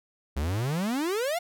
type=exponential sweep; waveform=45% pulse; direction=up; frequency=65.41 to 726 Hz; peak=-26 dBFS; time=0.36-1.39 s; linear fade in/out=10 ms; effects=none